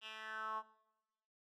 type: tone with band-pass filter sweep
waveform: 10% pulse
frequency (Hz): 218.5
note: A3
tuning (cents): -12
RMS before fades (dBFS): -45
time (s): 0.01-0.63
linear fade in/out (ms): 50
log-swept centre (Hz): 2900 to 970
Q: 5.2
effects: noise-tail reverb RT60 0.9 s tail -18 dB re dry

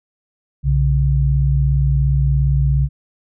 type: tone pair together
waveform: sine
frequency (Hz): 62 / 139.19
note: B1 / C#3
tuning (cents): +7 / +7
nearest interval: octave + major second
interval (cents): 1400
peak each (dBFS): -15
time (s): 0.63-2.89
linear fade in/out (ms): 50
effects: none

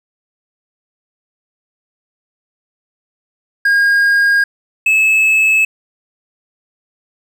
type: tone pair in turn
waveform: triangle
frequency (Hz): 1625 / 2598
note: G#6 / E7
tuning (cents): -38 / -26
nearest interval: minor sixth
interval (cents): 812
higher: second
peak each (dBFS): -7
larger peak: neither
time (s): 3.65-4.44 / 4.86-5.65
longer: neither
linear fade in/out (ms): 5
effects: none

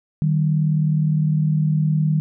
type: tone pair together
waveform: sine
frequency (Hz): 153.69 / 193.4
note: D#3 / G3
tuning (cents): -21 / -23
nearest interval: major third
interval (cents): 398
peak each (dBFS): -16 / -24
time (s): 0.22-2.2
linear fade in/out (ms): 0
effects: none

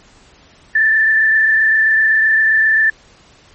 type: tone with frequency modulation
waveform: sine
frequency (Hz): 1765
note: A6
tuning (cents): +5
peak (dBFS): -9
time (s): 0.75-2.9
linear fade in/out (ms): 5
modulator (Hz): 27.7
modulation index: 1.1
effects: pink hiss -47 dBFS RMS until 3.54 s + MP3 32 kbps

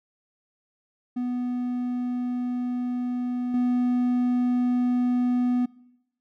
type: tone with level steps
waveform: triangle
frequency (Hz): 246.9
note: B3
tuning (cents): 0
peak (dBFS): -23 / -18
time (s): 1.16-5.66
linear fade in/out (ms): 10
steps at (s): 3.54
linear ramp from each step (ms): 2
effects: noise-tail reverb RT60 0.9 s tail -23 dB re dry

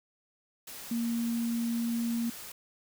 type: tone in noise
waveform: sine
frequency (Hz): 233.1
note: A#3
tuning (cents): 0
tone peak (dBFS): -28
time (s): 0.91-2.3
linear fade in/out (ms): 5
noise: white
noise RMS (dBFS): -44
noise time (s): 0.67-2.52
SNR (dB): +13
effects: none

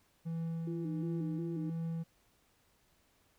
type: tone with tremolo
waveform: triangle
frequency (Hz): 164.9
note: E3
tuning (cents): +1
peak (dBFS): -32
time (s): 0.25-2.04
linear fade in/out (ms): 20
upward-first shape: triangle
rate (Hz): 1.4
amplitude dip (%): 35
type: tone with vibrato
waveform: sine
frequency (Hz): 323.3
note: E4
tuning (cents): -34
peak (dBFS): -38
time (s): 0.67-1.7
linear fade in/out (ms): 5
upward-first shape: square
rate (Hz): 2.8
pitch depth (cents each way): 83
effects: pink hiss -71 dBFS RMS until 3.38 s

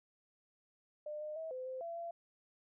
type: tone with pitch steps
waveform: sine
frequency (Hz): 601 / 608 / 644 / 512 / 518 / 675 / 680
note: D5 / D#5 / E5 / C5 / C5 / E5 / F5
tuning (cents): +40 / -40 / -41 / -38 / -17 / +41 / -46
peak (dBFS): -40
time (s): 1.06-2.11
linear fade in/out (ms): 5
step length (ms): 150
effects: none

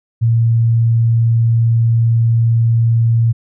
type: tone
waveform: sine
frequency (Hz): 115.3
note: A#2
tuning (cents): -19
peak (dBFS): -9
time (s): 0.21-3.33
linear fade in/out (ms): 20
effects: none

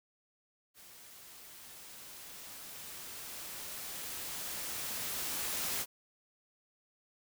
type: noise with level ramp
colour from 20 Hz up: white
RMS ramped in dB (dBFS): -55 to -35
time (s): 0.74-5.86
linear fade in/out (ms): 50
effects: none

